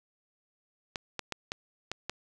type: clicks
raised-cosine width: 0.2 ms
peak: -16 dBFS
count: 6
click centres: 0.958 / 1.193 / 1.323 / 1.519 / 1.916 / 2.096 s
effects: none